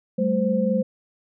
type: tone cluster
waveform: sine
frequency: 193 / 217.2 / 518 Hz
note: G3 / A3 / C5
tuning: -27 / -22 / -17 cents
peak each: -23 dBFS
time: 0.18-0.83 s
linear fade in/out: 10 ms
effects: none